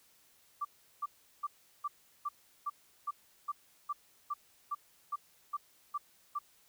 sine tone bursts, 1170 Hz, D6, 7 cents flat, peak -32 dBFS, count 15, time 0.61-6.39 s, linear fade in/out 10 ms, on 40 ms, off 370 ms, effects white hiss -66 dBFS RMS until 6.68 s

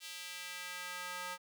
square tone with high-pass filter sweep, 180 Hz, F#3, 47 cents flat, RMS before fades -44 dBFS, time 0-1.38 s, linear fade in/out 50 ms, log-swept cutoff 3200 to 1000 Hz, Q 1.2, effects none

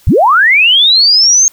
sine linear sweep, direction up, 38.67 to 6500 Hz, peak -4 dBFS, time 0.07-1.48 s, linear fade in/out 0 ms, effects white hiss -45 dBFS RMS until 1.52 s

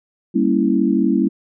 sine chord, G diminished seventh, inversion none, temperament equal with one note detuned, 197.7 / 233.1 / 277.2 / 329.6 Hz, G3 / Bb3 / Db4 / Fb4, +15 / 0 / 0 / 0 cents, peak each -19 dBFS, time 0.34-1.29 s, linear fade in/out 20 ms, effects none

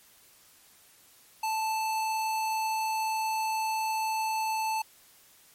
square tone, 879 Hz, A5, 2 cents flat, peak -28 dBFS, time 1.43-4.82 s, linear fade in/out 5 ms, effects white hiss -58 dBFS RMS until 5.54 s + MP3 64 kbps

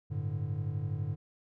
triangle chord, G suspended second, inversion none, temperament equal, 98 / 110 / 146.83 Hz, G2 / A2 / D3, 0 / 0 / 0 cents, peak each -34 dBFS, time 0.1-1.16 s, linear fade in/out 20 ms, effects none

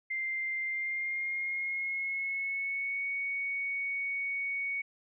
sine tone with pitch glide, 2093 to 2230 Hz, C7 to C#7, 0 to +10 cents, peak -31 dBFS, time 0.1-4.82 s, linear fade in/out 10 ms, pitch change +110 cents, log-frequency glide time 0.65-3.05 s, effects none

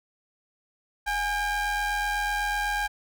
square ring-modulated tone, 392 Hz, G4, in tune, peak -23 dBFS, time 1.06-2.88 s, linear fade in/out 20 ms, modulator 1220 Hz, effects none

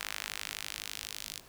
sawtooth tone with high-pass filter sweep, 51.91 Hz, G#1, in tune, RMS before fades -41 dBFS, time 0-1.4 s, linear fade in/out 10 ms, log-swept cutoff 1800 to 4000 Hz, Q 1, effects pink hiss -56 dBFS RMS until 1.48 s

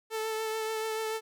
sawtooth tone with vibrato, 440 Hz, A4, in tune, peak -27 dBFS, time 0.1-1.21 s, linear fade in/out 50 ms, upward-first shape triangle, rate 6.9 Hz, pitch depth 21 cents each way, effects none

